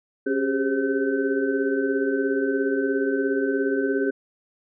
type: tone cluster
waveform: sine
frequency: 274.1 / 389.4 / 406.4 / 529 / 1528 Hz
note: C#4 / G4 / G#4 / C5 / G6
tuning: -19 / -12 / -38 / +19 / -45 cents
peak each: -25 / -29 / -24 / -32 / -31 dBFS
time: 0.26-4.11 s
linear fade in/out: 10 ms
effects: none